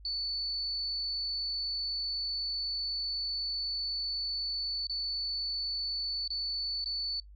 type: tone with dropouts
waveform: sine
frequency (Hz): 4476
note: C#8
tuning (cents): +16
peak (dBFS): -31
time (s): 0.05-7.2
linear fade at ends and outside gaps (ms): 2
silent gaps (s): 4.87-4.896 / 6.278-6.303 / 6.844-6.858
effects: noise-tail reverb RT60 0.1 s tail -20 dB re dry + added 50 Hz sine -49 dBFS peak until 7.35 s